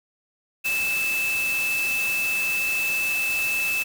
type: tone in noise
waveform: sine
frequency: 2627 Hz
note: E7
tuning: 7 cents flat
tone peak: -22 dBFS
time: 0.64-3.84 s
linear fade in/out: 20 ms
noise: white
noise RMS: -32 dBFS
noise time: 0.64-3.84 s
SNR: +7 dB
effects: none